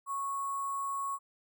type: tone with sample-and-hold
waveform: sine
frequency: 1104 Hz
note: C#6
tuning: 7 cents flat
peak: -32 dBFS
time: 0.06-1.19 s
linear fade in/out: 50 ms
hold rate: 8820 Hz
effects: none